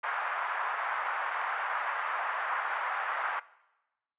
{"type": "band-pass noise", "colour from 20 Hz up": "white", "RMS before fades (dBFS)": -33, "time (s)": [0.03, 3.4], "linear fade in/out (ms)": 10, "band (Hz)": [800, 1600], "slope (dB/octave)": 24, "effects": ["noise-tail reverb RT60 1.0 s tail -20 dB re dry", "resampled to 8000 Hz"]}